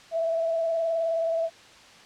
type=tone with vibrato; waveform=sine; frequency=659.3 Hz; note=E5; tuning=in tune; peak=-23 dBFS; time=0.11-1.5 s; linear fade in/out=50 ms; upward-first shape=square; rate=19 Hz; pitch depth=20 cents each way; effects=white hiss -50 dBFS RMS until 2.05 s + low-pass 5000 Hz 12 dB/octave